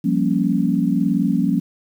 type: chord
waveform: sine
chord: G half-diminished seventh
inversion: third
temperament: equal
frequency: 174.61 / 196 / 233.1 / 277.2 Hz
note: F3 / G3 / Bb3 / Db4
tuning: 0 / 0 / 0 / 0 cents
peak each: -21 dBFS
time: 0.04-1.6 s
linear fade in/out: 10 ms
effects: 8-bit